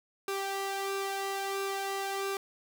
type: tone with flanger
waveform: sawtooth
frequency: 392 Hz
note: G4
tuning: in tune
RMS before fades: -34 dBFS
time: 0.28-2.37 s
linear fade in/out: 2 ms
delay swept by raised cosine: 0.77 to 1.56 ms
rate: 1.5 Hz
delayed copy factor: +0.55
effects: none